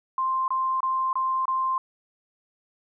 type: tone bursts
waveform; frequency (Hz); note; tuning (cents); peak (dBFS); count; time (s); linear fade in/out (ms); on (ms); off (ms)
sine; 1048; C6; +2; -22; 5; 0.18-1.78; 2; 300; 25
effects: none